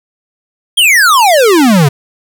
square exponential sweep, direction down, 3322 to 131.3 Hz, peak -5 dBFS, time 0.77-1.89 s, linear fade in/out 10 ms, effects none

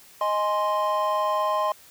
triangle chord, Ab major, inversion second, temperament equal, 622.3 / 830.6 / 1046.5 Hz, Eb5 / Ab5 / C6, 0 / 0 / 0 cents, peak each -24 / -28 / -22 dBFS, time 0.21-1.72 s, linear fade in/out 2 ms, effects white hiss -51 dBFS RMS until 1.9 s

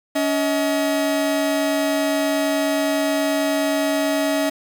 45% pulse tone pair together, 283.2 / 635.8 Hz, C#4 / D#5, +37 / +37 cents, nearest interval octave + major second, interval 1400 cents, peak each -21 dBFS, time 0.15-4.5 s, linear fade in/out 10 ms, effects 7-bit

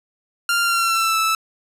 sawtooth tone with pitch glide, 1393 to 1314.8 Hz, F6 to E6, -5 to -5 cents, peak -13 dBFS, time 0.49-1.35 s, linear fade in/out 2 ms, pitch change -100 cents, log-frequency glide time 0.62-1.18 s, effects resampled to 32000 Hz + 8-bit

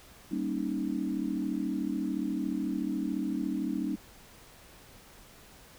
sine chord, Eb dominant seventh, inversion first, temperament equal, 196 / 233.1 / 277.2 / 311.1 Hz, G3 / Bb3 / Db4 / Eb4, 0 / 0 / 0 / 0 cents, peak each -35 / -36 / -34 / -34 dBFS, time 0.31-3.96 s, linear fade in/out 10 ms, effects pink hiss -54 dBFS RMS until 5.78 s

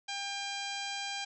harmonic tone with a mistuned harmonic, 799 Hz, G5, 33 cents sharp, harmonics 1 / 2 / 3 / 4 / 5 / 6 / 7 / 8 / 9 / 10, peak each -41 / -44 / -42 / -42 / -45 / -45 / -49 / -49 / -53 / -52 dBFS, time 0.08-1.25 s, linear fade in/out 10 ms, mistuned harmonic 10, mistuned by -37 cents, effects none

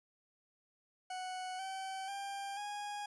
40% pulse tone with pitch steps, 740 / 767 / 794.9 / 823.9 Hz, F#5 / G5 / G5 / G#5, 0 / -38 / +24 / -14 cents, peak -39 dBFS, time 1.1-3.06 s, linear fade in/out 5 ms, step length 490 ms, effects resampled to 24000 Hz + 12-bit

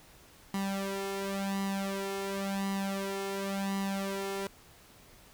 sawtooth tone with flanger, 196 Hz, G3, in tune, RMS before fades -34 dBFS, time 0.54-4.47 s, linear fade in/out 2 ms, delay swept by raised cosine 1 to 2.3 ms, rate 0.93 Hz, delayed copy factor +0.85, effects pink hiss -57 dBFS RMS until 5.33 s

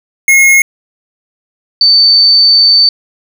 square / sine tone pair in turn, 2161 / 4549 Hz, C#7 / C#8, -45 / +44 cents, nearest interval octave + minor second, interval 1289 cents, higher second, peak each -4 / -3 dBFS, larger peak second, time 0.28-0.62 / 1.81-2.89 s, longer second, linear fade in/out 2 ms, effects 7-bit

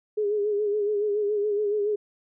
sine tone with vibrato, 415.3 Hz, G#4, in tune, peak -22 dBFS, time 0.17-1.96 s, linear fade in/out 10 ms, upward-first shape sine, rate 7.1 Hz, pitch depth 51 cents each way, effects none

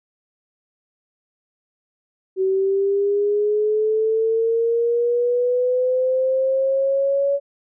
sine linear sweep, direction up, 377.1 to 564 Hz, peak -16 dBFS, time 2.36-7.4 s, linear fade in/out 50 ms, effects none

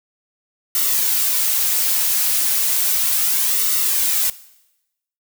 blue noise with flanger, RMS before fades -18 dBFS, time 0.75-4.3 s, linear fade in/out 2 ms, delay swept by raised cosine 1.2 to 4.5 ms, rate 0.34 Hz, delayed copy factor -0.5, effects noise-tail reverb RT60 0.9 s tail -18 dB re dry

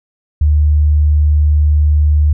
sine tone, 75 Hz, D2, 37 cents sharp, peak -7 dBFS, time 0.41-2.33 s, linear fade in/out 5 ms, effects none

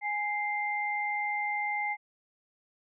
sine tone pair together, 830.6 / 2093 Hz, G#5 / C7, 0 / 0 cents, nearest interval octave + major third, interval 1600 cents, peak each -32 / -31 dBFS, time 0.01-1.97 s, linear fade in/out 50 ms, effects none

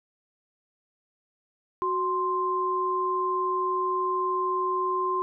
sine tone pair together, 370 / 1046.5 Hz, F#4 / C6, 0 / 0 cents, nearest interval octave + tritone, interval 1800 cents, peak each -29 / -25 dBFS, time 1.82-5.22 s, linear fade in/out 0 ms, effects none

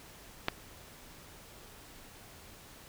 clicks, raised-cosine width 0.3 ms, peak -12 / -26 dBFS, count 2, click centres 0.484 / 0.487 s, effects pink hiss -53 dBFS RMS until 2.88 s

